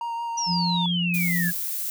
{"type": "tone with vibrato", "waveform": "triangle", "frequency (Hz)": 932.3, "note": "A#5", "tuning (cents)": 0, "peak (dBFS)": -25, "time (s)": [0.01, 0.86], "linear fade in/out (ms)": 2, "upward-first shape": "triangle", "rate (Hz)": 5.7, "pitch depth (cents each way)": 17}
{"type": "exponential sweep", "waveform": "sine", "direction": "down", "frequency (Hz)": [5940, 1652], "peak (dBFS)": -25, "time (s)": [0.37, 1.51], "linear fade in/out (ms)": 10}
{"type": "tone", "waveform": "sine", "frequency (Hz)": 174.61, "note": "F3", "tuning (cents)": 0, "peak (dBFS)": -23, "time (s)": [0.46, 1.53], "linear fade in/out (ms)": 50}
{"type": "noise", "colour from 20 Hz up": "violet", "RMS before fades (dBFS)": -29, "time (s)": [1.14, 1.9], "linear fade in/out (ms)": 0}
{"effects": []}